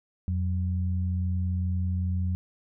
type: tone pair together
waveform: sine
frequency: 87.31 / 185 Hz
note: F2 / F#3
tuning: 0 / 0 cents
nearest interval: octave + minor second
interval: 1300 cents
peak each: -25 / -33 dBFS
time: 0.28-2.35 s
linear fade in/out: 0 ms
effects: none